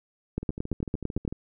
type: two click trains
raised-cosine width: 3 ms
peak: -14 / -22 dBFS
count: 9 / 13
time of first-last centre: 0.38-1.278 / 0.43-1.326 s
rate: 8.91 / 13.4 Hz
effects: none